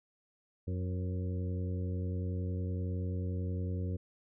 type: harmonic tone with a mistuned harmonic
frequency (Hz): 91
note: F#2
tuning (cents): -28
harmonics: 1 / 2 / 3 / 4 / 5 / 6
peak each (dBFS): -33 / -41 / -45 / -48 / -47 / -53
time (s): 0.67-3.97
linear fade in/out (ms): 10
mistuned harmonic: 5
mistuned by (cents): +36
effects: none